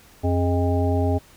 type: harmonic tone with a mistuned harmonic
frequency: 89.1 Hz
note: F2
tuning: 35 cents sharp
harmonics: 1 / 3 / 5 / 7 / 9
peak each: -20 / -25 / -27 / -28 / -30 dBFS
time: 0.23-1.19 s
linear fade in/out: 20 ms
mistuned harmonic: 5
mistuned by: -120 cents
effects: pink hiss -51 dBFS RMS until 1.36 s